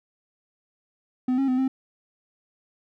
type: tone with pitch steps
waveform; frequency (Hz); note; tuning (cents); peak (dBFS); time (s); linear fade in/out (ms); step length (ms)
triangle; 253.8 / 271.1 / 255 / 263.6; B3 / C#4 / C4 / C4; +47 / -38 / -44 / +13; -18; 1.28-1.68; 5; 100
effects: none